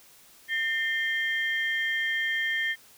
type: tone cluster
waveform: sine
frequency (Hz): 1814 / 2094 / 3183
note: A#6 / C7 / G7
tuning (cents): -48 / +1 / +26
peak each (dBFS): -26 / -31 / -34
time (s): 0.48-2.76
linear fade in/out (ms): 50
effects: tanh soft clip ceiling -17 dBFS + white hiss -55 dBFS RMS until 2.97 s